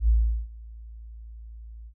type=tone with ADSR envelope; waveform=sine; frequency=56 Hz; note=A1; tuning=31 cents sharp; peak=-15 dBFS; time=0-1.94 s; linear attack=84 ms; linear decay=390 ms; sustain=-24 dB; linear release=74 ms; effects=none